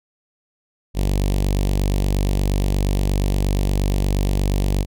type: tone with notch filter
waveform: sawtooth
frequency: 48.48 Hz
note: G1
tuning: 18 cents flat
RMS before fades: -19 dBFS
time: 0.94-4.86 s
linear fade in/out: 50 ms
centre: 1400 Hz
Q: 0.69
effects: none